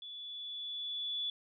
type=tone with level ramp; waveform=sine; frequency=3441 Hz; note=A7; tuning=39 cents flat; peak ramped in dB=-44 to -33 dBFS; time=0.02-1.3 s; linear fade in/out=2 ms; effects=none